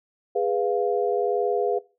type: chord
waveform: sine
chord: F diminished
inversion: first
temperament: equal with one note detuned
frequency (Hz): 412.4 / 493.9 / 698.5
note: Ab4 / Cb5 / F5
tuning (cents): -12 / 0 / 0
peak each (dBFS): -24 / -25 / -27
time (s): 0.35-1.79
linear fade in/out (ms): 10
effects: noise-tail reverb RT60 0.3 s tail -20 dB re dry